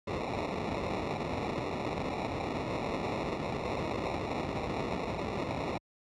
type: noise with sample-and-hold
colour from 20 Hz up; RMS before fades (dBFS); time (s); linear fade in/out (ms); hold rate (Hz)
white; -34; 0.07-5.78; 5; 1575
effects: high-pass 60 Hz 12 dB/octave + low-pass 4000 Hz 12 dB/octave